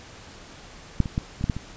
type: clicks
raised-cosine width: 5 ms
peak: -6 / -18 / -11 / -20 / -11 / -9 / -18 dBFS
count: 7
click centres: 1.003 / 1.058 / 1.179 / 1.411 / 1.441 / 1.498 / 1.566 s
effects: pink hiss -45 dBFS RMS until 1.76 s + resampled to 16000 Hz